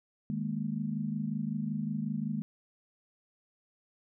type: chord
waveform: sine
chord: D# suspended fourth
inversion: none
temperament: equal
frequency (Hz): 155.56 / 207.7 / 233.1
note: D#3 / G#3 / A#3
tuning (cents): 0 / 0 / 0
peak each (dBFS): -36 / -34 / -36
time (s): 0.3-2.42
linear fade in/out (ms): 0
effects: none